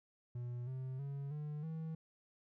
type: tone with pitch steps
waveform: triangle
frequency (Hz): 121.6 / 130.33 / 139.68 / 149.71 / 160.45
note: B2 / C3 / C#3 / D3 / E3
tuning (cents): -26 / -6 / +14 / +34 / -46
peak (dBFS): -38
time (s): 0.35-1.95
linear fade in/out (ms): 5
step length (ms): 320
effects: none